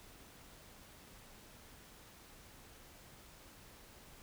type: silence
effects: pink hiss -58 dBFS RMS until 4.22 s